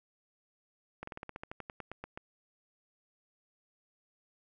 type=slowing click train; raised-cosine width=0.5 ms; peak=-26 dBFS; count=15; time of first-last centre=1.03-2.175 s; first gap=44 ms; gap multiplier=1.09; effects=none